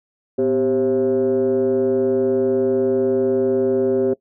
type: tone with frequency modulation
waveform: sine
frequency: 392 Hz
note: G4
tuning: in tune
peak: -14 dBFS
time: 0.38-4.14 s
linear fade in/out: 10 ms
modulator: 140 Hz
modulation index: 0.94
effects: noise-tail reverb RT60 0.1 s tail -20 dB re dry + tanh soft clip ceiling -11 dBFS